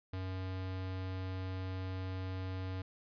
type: tone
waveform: square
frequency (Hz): 93.6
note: F#2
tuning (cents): +20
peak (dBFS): -38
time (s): 0.13-2.82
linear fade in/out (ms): 5
effects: resampled to 11025 Hz + 13-bit